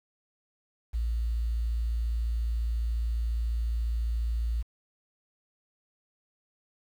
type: tone with quantisation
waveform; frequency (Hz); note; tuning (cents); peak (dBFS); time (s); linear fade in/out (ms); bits
sine; 57.2; A#1; -32; -26; 0.93-4.63; 20; 9
effects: none